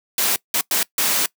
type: noise bursts at uneven times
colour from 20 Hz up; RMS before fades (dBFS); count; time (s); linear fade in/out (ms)
white; -19; 4; 0.18-0.36 / 0.54-0.61 / 0.71-0.83 / 0.98-1.26; 2
effects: noise-tail reverb RT60 0.1 s tail -22 dB re dry + high-pass 200 Hz 12 dB/octave